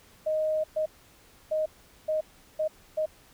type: tone bursts at uneven times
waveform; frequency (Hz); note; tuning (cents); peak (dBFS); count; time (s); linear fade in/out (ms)
sine; 622.3; D#5; 0; -24; 6; 0.26-0.64 / 0.76-0.86 / 1.51-1.66 / 2.08-2.21 / 2.59-2.68 / 2.97-3.06; 10
effects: pink hiss -57 dBFS RMS until 3.33 s